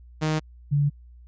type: tone pair in turn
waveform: sawtooth / sine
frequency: 155.56 / 144.1 Hz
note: D#3 / D3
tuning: 0 / -33 cents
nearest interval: minor second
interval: 133 cents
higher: first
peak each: -18 dBFS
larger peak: neither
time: 0.21-0.4 / 0.71-0.9 s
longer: neither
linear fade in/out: 20 ms
effects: added 60 Hz sine -45 dBFS peak until 1.27 s + resampled to 16000 Hz